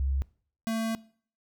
sine / square tone pair in turn, 67.6 / 224.6 Hz, C#2 / A3, -43 / +36 cents, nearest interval octave + major sixth, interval 2079 cents, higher second, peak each -25 / -28 dBFS, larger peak first, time 0-0.22 / 0.67-0.95 s, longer second, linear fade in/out 0 ms, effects noise-tail reverb RT60 0.5 s tail -21 dB re dry

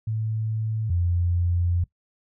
sine tone pair in turn, 110 / 87.31 Hz, A2 / F2, 0 / 0 cents, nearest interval major third, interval 400 cents, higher first, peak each -24 / -20 dBFS, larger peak second, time 0.07-0.9 / 0.9-1.84 s, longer second, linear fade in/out 5 ms, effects noise-tail reverb RT60 0.1 s tail -18 dB re dry

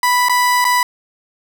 30% pulse tone with dropouts, 987.8 Hz, B5, in tune, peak -9 dBFS, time 0.03-0.83 s, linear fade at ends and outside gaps 2 ms, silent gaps 0.286-0.295 / 0.644-0.65 s, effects none

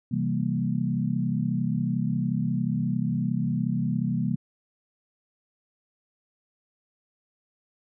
sine chord, C dominant seventh, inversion none, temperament equal, 130.81 / 164.81 / 196 / 233.1 Hz, C3 / E3 / G3 / Bb3, 0 / 0 / 0 / 0 cents, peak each -29 dBFS, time 0.11-4.36 s, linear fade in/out 10 ms, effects none

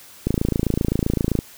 click train, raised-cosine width 3 ms, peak -6 dBFS, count 32, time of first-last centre 0.27-1.389 s, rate 27.7 Hz, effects white hiss -45 dBFS RMS until 1.57 s

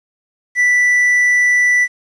triangle tone, 1972 Hz, B6, 3 cents flat, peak -8 dBFS, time 0.55-1.88 s, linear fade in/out 50 ms, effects resampled to 22050 Hz + 8-bit

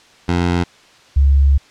15% pulse / sine tone pair in turn, 87.4 / 69.37 Hz, F2 / C#2, +2 / +2 cents, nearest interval major third, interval 400 cents, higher first, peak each -8 dBFS, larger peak neither, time 0.28-0.64 / 1.16-1.58 s, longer second, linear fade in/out 10 ms, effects white hiss -47 dBFS RMS until 1.7 s + low-pass 5000 Hz 12 dB/octave

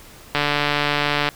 click train, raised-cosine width 0.3 ms, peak -3 dBFS, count 138, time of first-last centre 0.35-1.288 s, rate 146 Hz, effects pink hiss -44 dBFS RMS until 1.35 s

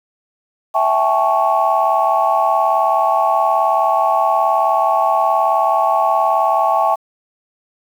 sine chord, A dominant seventh, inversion second, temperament equal with one note detuned, 659.3 / 784 / 862.9 / 1108.7 Hz, E5 / G5 / A5 / C#6, 0 / 0 / -34 / 0 cents, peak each -17 dBFS, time 0.74-6.96 s, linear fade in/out 20 ms, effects tanh soft clip ceiling -3 dBFS + 7-bit

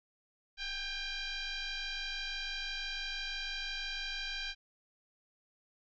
sine tone with frequency modulation, 771 Hz, G5, 29 cents flat, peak -36 dBFS, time 0.57-4.55 s, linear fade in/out 50 ms, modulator 794 Hz, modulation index 5.3, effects none

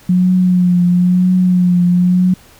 sine tone with vibrato, 180 Hz, F#3, 47 cents flat, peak -8 dBFS, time 0.09-2.34 s, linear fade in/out 5 ms, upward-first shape triangle, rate 1 Hz, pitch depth 39 cents each way, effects pink hiss -44 dBFS RMS until 2.59 s

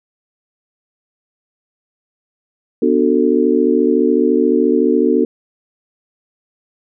sine chord, B minor seventh, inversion none, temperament just, 246.9 / 296.3 / 370.4 / 444.5 Hz, B3 / D4 / F#4 / A4, 0 / +15 / +2 / +18 cents, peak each -16 dBFS, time 2.82-5.25 s, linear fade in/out 5 ms, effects none

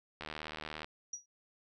click train, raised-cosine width 0.3 ms, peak -25 dBFS, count 50, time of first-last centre 0.21-0.845 s, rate 77.2 Hz
sine tone with exponential decay, 5780 Hz, F#8, 41 cents flat, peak -35 dBFS, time 1.13-1.26 s, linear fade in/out 5 ms, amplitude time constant 27 ms
effects none

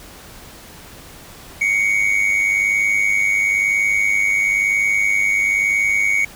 triangle tone pair together, 2144 / 2245 Hz, C7 / C#7, +42 / +21 cents, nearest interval minor second, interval 79 cents, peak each -19 / -14 dBFS, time 1.61-6.25 s, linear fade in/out 5 ms, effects pink hiss -40 dBFS RMS until 6.35 s

